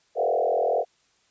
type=tone with frequency modulation; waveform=sine; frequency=587.3 Hz; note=D5; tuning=in tune; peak=-20 dBFS; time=0.15-0.85 s; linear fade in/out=50 ms; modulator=41.8 Hz; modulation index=3.5; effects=white hiss -65 dBFS RMS until 1.3 s + resampled to 16000 Hz